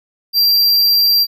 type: tone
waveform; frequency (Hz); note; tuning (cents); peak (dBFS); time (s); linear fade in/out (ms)
square; 4729; D8; +11; -10; 0.33-1.27; 50
effects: none